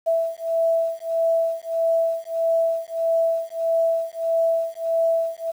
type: beating tone pair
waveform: sine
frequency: 659.3 / 660.9 Hz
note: E5 / E5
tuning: 0 / +4 cents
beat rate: 1.6 Hz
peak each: -22 dBFS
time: 0.06-5.52 s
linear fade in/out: 20 ms
effects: 8-bit